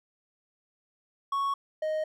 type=tone pair in turn; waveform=triangle; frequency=1109 / 622.4 Hz; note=C#6 / D#5; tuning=0 / 0 cents; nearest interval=minor seventh; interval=1000 cents; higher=first; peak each=-24 / -25 dBFS; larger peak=first; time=1.32-1.54 / 1.82-2.04 s; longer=neither; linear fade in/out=5 ms; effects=none